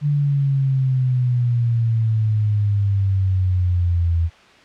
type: exponential sweep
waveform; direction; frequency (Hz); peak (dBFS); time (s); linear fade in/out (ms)
sine; down; 147.4 to 82.41; -15; 0.01-4.3; 50
effects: white hiss -47 dBFS RMS until 4.64 s + low-pass 3000 Hz 12 dB/octave